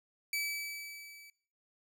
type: tone with level ramp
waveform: sawtooth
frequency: 2300 Hz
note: D7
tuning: 37 cents flat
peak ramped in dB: -28 to -50 dBFS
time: 0.33-1.3 s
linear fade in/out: 2 ms
effects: noise-tail reverb RT60 0.5 s tail -21 dB re dry